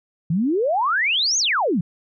sine exponential two-way sweep, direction up then down, 151.9 to 6800 to 151.9 Hz, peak -17 dBFS, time 0.3-1.81 s, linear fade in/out 5 ms, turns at 1.38 s, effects none

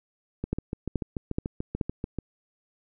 two click trains, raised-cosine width 3 ms, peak -17 / -13 dBFS, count 13 / 4, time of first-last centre 0.44-2.187 / 0.53-1.812 s, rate 6.87 / 2.34 Hz, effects none

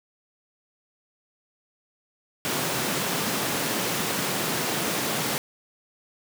pink high-pass noise, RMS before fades -27 dBFS, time 2.45-5.38 s, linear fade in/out 0 ms, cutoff 140 Hz, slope 24 dB/octave, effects none

